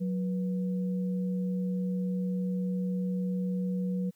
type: tone pair together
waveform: sine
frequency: 183.2 / 486.5 Hz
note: F#3 / B4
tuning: -17 / -26 cents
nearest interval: octave + perfect fourth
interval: 1691 cents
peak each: -28 / -40 dBFS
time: 0-4.11 s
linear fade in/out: 20 ms
effects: white hiss -70 dBFS RMS until 4.15 s